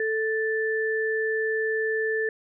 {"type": "tone pair together", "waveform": "sine", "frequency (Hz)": [440, 1760], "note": ["A4", "A6"], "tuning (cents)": [0, 0], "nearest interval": "2 octaves", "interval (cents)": 2400, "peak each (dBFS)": [-25, -27], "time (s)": [0, 2.29], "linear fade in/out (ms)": 2, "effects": []}